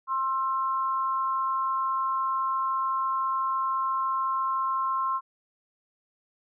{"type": "tone pair together", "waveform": "sine", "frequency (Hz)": [1058.9, 1333], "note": ["C6", "E6"], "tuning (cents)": [20, 19], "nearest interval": "major third", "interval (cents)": 399, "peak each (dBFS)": [-25, -32], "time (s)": [0.07, 5.21], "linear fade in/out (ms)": 50, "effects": []}